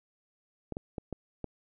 clicks, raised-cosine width 2 ms, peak -22 dBFS, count 5, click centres 0.723 / 0.769 / 0.982 / 1.127 / 1.443 s, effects none

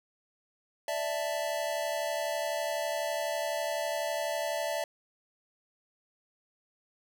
square chord, D suspended second, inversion none, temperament equal, 587.3 / 659.3 / 880 Hz, D5 / E5 / A5, 0 / 0 / 0 cents, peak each -35 / -34 / -39 dBFS, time 0.88-4.84 s, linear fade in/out 2 ms, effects none

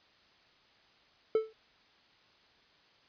triangle tone with exponential decay, 440 Hz, A4, in tune, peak -19 dBFS, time 1.35-1.53 s, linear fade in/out 2 ms, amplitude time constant 39 ms, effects white hiss -64 dBFS RMS until 3.08 s + resampled to 11025 Hz

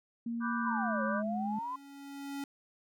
sine tone with pitch glide, 233.1 to 211.3 Hz, A#3 to G#3, 0 to +30 cents, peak -33 dBFS, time 0.26-1.59 s, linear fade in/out 5 ms, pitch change -170 cents, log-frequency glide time 0.56-1.18 s
sine chord, G major seventh, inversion first, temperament equal, 987.8 / 1174.7 / 1480 / 1568 Hz, B5 / D6 / F#6 / G6, 0 / 0 / 0 / 0 cents, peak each -40 / -37 / -40 / -39 dBFS, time 0.4-1.23 s, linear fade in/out 50 ms
sine exponential two-way sweep, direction down then up, 1046.5 to 534 to 1046.5 Hz, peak -35 dBFS, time 0.65-1.76 s, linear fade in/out 5 ms, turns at 1.03 s
square tone with exponential growth, 279.5 Hz, C#4, 14 cents sharp, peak -36 dBFS, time 0.83-2.44 s, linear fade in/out 2 ms, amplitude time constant 350 ms
effects none

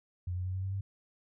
sine tone with pitch steps, 89.2 / 90.86 / 92.56 / 94.29 / 96.04 / 97.84 Hz, F2 / F#2 / F#2 / F#2 / G2 / G2, +37 / -31 / +1 / +33 / -35 / -3 cents, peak -32 dBFS, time 0.27-0.81 s, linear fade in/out 5 ms, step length 90 ms, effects none

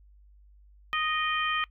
harmonic tone with a mistuned harmonic, 622.3 Hz, D#5, in tune, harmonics 2 / 3 / 4 / 5, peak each -29 / -32 / -32 / -33 dBFS, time 0.93-1.64 s, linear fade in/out 0 ms, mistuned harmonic 4, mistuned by -25 cents, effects noise-tail reverb RT60 0.1 s tail -22 dB re dry + added 50 Hz sine -53 dBFS peak until 1.7 s

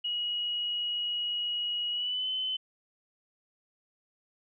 sine tone with pitch glide, 2903 to 3042 Hz, F#7 to F#7, -34 to +47 cents, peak -29 dBFS, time 0.04-2.57 s, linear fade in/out 10 ms, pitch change +81 cents, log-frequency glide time 1.91-2.28 s, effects none

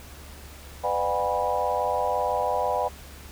sine tone cluster, 502 / 600 / 723 / 809 / 980 Hz, B4 / D5 / F#5 / G#5 / B5, +28 / +37 / -40 / -46 / -14 cents, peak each -29 dBFS, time 0.83-2.89 s, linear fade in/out 20 ms, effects added 71 Hz sine -44 dBFS peak until 3.31 s + pink hiss -46 dBFS RMS until 3.31 s

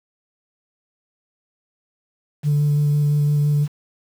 sine tone with vibrato, 146.83 Hz, D3, in tune, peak -13 dBFS, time 2.43-3.68 s, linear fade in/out 50 ms, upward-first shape square, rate 5.9 Hz, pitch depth 10 cents each way, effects tanh soft clip ceiling -12 dBFS + 7-bit

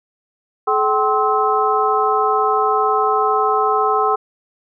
sine tone cluster, 427.7 / 770 / 1052 / 1294 Hz, A4 / G5 / C6 / E6, -49 / -31 / +9 / -32 cents, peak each -19 dBFS, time 0.67-4.16 s, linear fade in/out 10 ms, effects none

